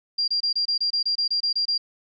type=tone bursts; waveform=sine; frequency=4769 Hz; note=D8; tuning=26 cents sharp; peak=-20 dBFS; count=13; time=0.18-1.78 s; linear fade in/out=10 ms; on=100 ms; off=25 ms; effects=none